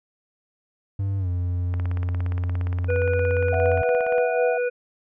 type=tone with pitch glide; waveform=triangle; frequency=98 to 88.83 Hz; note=G2 to F2; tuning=0 to +30 cents; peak=-20 dBFS; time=0.99-3.82 s; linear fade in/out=5 ms; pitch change=-170 cents; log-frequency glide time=1.18-1.28 s
type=click train; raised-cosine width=0.5 ms; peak=-21 dBFS; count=43; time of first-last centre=1.74-4.182 s; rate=17.2 Hz
type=harmonic tone; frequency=490 Hz; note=B4; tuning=14 cents flat; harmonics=1 / 3 / 5; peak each=-21 / -31 / -35 dBFS; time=2.88-4.7 s; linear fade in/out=20 ms
type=chord; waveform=sine; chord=B suspended fourth; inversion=none; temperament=equal; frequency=493.9 / 659.3 / 740 Hz; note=B4 / E5 / F#5; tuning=0 / 0 / 0 cents; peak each=-28 / -25 / -28 dBFS; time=3.52-4.58 s; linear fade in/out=10 ms
effects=none